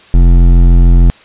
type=tone with hard clipping; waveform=sine; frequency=43.36 Hz; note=F1; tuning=12 cents flat; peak=-4 dBFS; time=0.14-1.1 s; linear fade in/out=0 ms; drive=12 dB; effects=white hiss -40 dBFS RMS until 1.24 s + resampled to 8000 Hz